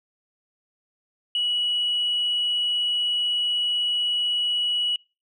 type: tone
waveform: sine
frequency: 2929 Hz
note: F#7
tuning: 18 cents flat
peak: -20 dBFS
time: 1.35-4.96 s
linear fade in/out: 2 ms
effects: noise-tail reverb RT60 0.3 s tail -26 dB re dry + tanh soft clip ceiling -17 dBFS